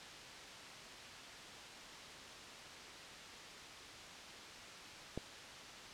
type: click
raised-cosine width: 2 ms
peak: -26 dBFS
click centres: 5.176 s
effects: white hiss -51 dBFS RMS until 5.93 s + low-pass 5000 Hz 12 dB/octave